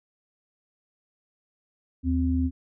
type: tone pair together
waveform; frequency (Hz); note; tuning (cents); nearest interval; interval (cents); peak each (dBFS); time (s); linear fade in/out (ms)
sine; 78.4 / 259.8; D#2 / C4; +14 / -12; octave + major sixth; 2074; -24; 2.03-2.51; 50
effects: none